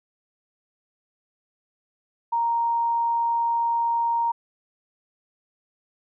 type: tone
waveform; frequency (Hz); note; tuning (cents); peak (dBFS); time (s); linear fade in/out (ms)
sine; 932.3; A#5; 0; -20; 2.32-4.32; 10
effects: none